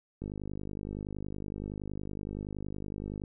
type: click train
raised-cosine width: 3 ms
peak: -25 dBFS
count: 154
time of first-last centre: 0.22-3.238 s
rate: 50.7 Hz
effects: none